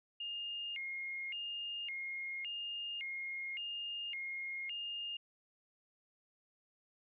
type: tone with vibrato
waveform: sine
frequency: 2461 Hz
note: D#7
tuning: 20 cents flat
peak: -39 dBFS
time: 0.2-5.17 s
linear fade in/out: 5 ms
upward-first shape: square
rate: 0.89 Hz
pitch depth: 240 cents each way
effects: none